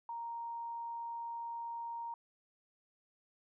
sine tone, 932.3 Hz, A#5, in tune, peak -39 dBFS, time 0.09-2.14 s, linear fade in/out 2 ms, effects none

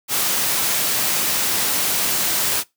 white noise, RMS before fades -20 dBFS, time 0.08-2.64 s, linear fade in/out 50 ms, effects noise-tail reverb RT60 0.2 s tail -22 dB re dry + high-pass 100 Hz 12 dB/octave

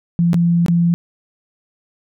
sine tone with dropouts, 171 Hz, F3, 36 cents flat, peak -11 dBFS, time 0.19-0.94 s, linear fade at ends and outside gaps 0 ms, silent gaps 0.332-0.343 / 0.662-0.683 s, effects none

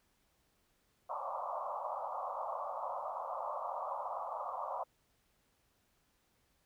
white band-pass noise, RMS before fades -40 dBFS, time 1.09-4.84 s, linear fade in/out 10 ms, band 540 to 1200 Hz, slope 96 dB/octave, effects pink hiss -75 dBFS RMS until 6.65 s

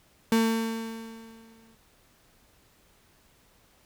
35% pulse tone with exponential decay, 225.6 Hz, A3, 44 cents sharp, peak -17 dBFS, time 0.32-1.75 s, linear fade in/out 2 ms, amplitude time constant 310 ms, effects pink hiss -62 dBFS RMS until 3.85 s

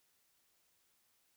silence, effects white hiss -75 dBFS RMS until 1.36 s

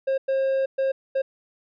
triangle tone bursts at uneven times, 536 Hz, C5, 42 cents sharp, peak -18 dBFS, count 4, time 0.07-0.18 / 0.28-0.66 / 0.78-0.92 / 1.15-1.22 s, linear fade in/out 10 ms, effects resampled to 11025 Hz

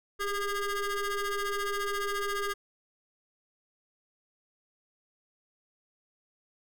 25% pulse ring-modulated tone, 408.1 Hz, G#4, 30 cents flat, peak -23 dBFS, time 0.19-2.54 s, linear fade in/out 20 ms, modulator 809 Hz, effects none

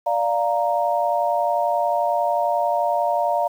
sine chord, Bb major, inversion first, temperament equal, 587.3 / 698.5 / 932.3 Hz, D5 / F5 / Bb5, 0 / 0 / 0 cents, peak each -23 / -21 / -23 dBFS, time 0.06-3.48 s, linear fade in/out 10 ms, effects 8-bit

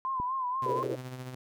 sine tone with vibrato, 1026 Hz, C6, 34 cents flat, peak -29 dBFS, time 0.05-0.83 s, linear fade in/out 0 ms, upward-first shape sine, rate 4.1 Hz, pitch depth 76 cents each way
click, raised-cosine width 3 ms, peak -26 dBFS, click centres 0.2 s
sawtooth tone with tremolo, 127.8 Hz, C3, 40 cents flat, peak -33 dBFS, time 0.62-1.35 s, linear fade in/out 5 ms, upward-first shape sine, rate 14 Hz, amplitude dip 45%
pink band-pass noise, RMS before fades -33 dBFS, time 0.66-0.96 s, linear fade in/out 5 ms, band 350 to 520 Hz, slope 48 dB/octave
effects none

